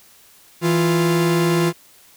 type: tone pair together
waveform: 45% pulse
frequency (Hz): 164.81 / 349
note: E3 / F4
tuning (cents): 0 / -1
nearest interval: octave + minor second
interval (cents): 1299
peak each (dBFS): -18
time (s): 0.61-1.73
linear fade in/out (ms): 50
effects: white hiss -50 dBFS RMS until 2.16 s